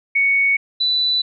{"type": "tone pair in turn", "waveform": "sine", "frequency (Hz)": [2225, 3978], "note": ["C#7", "B7"], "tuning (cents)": [6, 12], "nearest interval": "minor seventh", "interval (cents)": 1006, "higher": "second", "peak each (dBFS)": [-13, -15], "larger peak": "first", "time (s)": [[0.15, 0.57], [0.8, 1.22]], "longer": "neither", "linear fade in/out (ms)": 10, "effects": []}